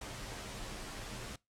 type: noise with comb filter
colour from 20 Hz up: pink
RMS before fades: -44 dBFS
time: 0.01-1.36 s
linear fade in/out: 5 ms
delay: 12 ms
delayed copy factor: -0.6
effects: noise-tail reverb RT60 0.2 s tail -22 dB re dry + low-pass 9000 Hz 12 dB/octave